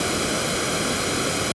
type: noise with comb filter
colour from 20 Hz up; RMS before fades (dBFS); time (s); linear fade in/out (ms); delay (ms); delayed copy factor
pink; -23; 0-1.52; 2; 1.1; -0.55
effects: high-pass 80 Hz 12 dB/octave + resampled to 24000 Hz